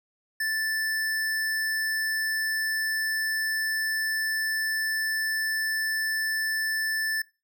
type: tone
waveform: square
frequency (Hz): 1760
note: A6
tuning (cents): 0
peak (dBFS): -26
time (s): 0.4-7.22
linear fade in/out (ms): 5
effects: noise-tail reverb RT60 0.3 s tail -23 dB re dry

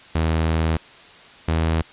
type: tone pair in turn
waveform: sawtooth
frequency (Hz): 80.3 / 80.91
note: E2 / E2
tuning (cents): -45 / -32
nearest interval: unison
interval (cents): 13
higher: second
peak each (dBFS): -14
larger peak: neither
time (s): 0.15-0.77 / 1.48-1.82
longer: first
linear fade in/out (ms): 5
effects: white hiss -45 dBFS RMS until 1.92 s + resampled to 8000 Hz

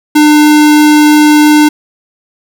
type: tone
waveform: square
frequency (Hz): 300.5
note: D4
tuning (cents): +40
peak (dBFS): -3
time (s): 0.15-1.69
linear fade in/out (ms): 10
effects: none

